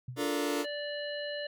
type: tone with exponential decay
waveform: sine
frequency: 125.3 Hz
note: B2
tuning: 25 cents sharp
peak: -34 dBFS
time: 0.08-0.34 s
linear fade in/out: 5 ms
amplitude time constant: 55 ms
type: chord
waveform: sawtooth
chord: Bb major seventh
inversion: first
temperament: just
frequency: 291.4 / 349.6 / 437 / 466.2 Hz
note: D4 / F4 / A4 / Bb4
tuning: -13 / +2 / -12 / 0 cents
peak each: -28 / -33 / -31 / -33 dBFS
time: 0.16-0.66 s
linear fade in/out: 50 ms
type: harmonic tone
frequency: 585 Hz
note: D5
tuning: 7 cents flat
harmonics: 1 / 3 / 5 / 7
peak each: -36 / -41 / -43 / -44 dBFS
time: 0.64-1.47 s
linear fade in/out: 5 ms
effects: none